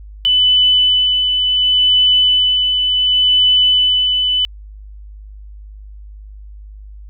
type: tone with tremolo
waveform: sine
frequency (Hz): 2998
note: F#7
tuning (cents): +22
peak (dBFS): -8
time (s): 0.25-4.45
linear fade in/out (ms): 0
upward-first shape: sine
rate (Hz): 0.69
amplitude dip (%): 40
effects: added 51 Hz sine -32 dBFS peak until 7.09 s